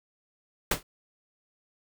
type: noise with exponential decay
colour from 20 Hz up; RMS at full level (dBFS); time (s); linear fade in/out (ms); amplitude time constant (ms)
pink; -20; 0.71-0.83; 5; 25
effects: none